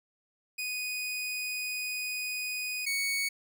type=tone pair in turn; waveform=sawtooth; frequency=2485 / 2227 Hz; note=D#7 / C#7; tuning=-3 / +7 cents; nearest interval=major second; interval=190 cents; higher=first; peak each=-29 / -25 dBFS; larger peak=second; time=0.58-2.86 / 2.86-3.29 s; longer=first; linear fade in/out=10 ms; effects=none